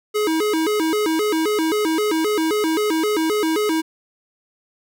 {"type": "tone with vibrato", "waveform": "square", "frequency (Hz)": 367.6, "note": "F#4", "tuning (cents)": -11, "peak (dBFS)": -18, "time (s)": [0.14, 3.82], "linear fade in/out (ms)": 20, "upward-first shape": "square", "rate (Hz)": 3.8, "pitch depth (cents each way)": 240, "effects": []}